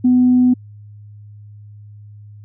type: tone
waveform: sine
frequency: 250 Hz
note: B3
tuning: 21 cents sharp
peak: -8 dBFS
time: 0.04-0.54 s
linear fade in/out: 10 ms
effects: tanh soft clip ceiling -4 dBFS + added 104 Hz sine -36 dBFS peak until 2.44 s